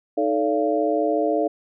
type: tone cluster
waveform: sine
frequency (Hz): 311.1 / 436 / 572 / 686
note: D#4 / A4 / D5 / F5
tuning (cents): 0 / -16 / -46 / -31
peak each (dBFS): -24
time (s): 0.17-1.48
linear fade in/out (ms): 10
effects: none